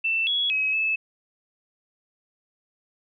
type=tone with pitch steps; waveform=sine; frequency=2669 / 3355 / 2550 / 2608 Hz; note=E7 / G#7 / D#7 / E7; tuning=+21 / +17 / +42 / -19 cents; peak=-21 dBFS; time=0.04-0.96 s; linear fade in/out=10 ms; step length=230 ms; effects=none